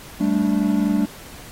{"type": "chord", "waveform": "triangle", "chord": "G suspended second", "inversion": "none", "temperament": "equal with one note detuned", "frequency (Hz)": [196, 220, 291.6], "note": ["G3", "A3", "D4"], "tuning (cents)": [0, 0, -12], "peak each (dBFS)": -19, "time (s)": [0.2, 1.06], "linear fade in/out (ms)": 10, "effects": ["pink hiss -41 dBFS RMS until 1.51 s", "AAC 48 kbps"]}